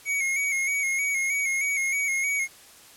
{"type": "tone with vibrato", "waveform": "square", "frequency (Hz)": 2204, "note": "C#7", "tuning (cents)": -11, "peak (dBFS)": -24, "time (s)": [0.05, 2.48], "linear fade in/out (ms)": 50, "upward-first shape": "square", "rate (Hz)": 3.2, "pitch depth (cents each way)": 39, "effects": ["white hiss -50 dBFS RMS until 2.96 s", "low-pass 12000 Hz 12 dB/octave"]}